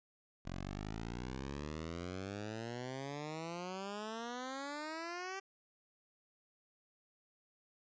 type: exponential sweep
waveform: 10% pulse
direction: up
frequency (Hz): 43.65 to 392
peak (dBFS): -33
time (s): 0.45-5.4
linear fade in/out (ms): 10
effects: resampled to 16000 Hz